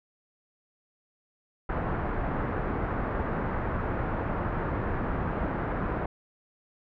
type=low-pass noise; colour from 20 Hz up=pink; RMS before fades=-30 dBFS; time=1.69-6.06 s; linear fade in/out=5 ms; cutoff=1600 Hz; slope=24 dB/octave; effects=none